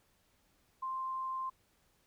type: tone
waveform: sine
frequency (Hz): 1048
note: C6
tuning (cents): +2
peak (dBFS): -35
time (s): 0.82-1.5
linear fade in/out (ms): 10
effects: pink hiss -72 dBFS RMS until 2.06 s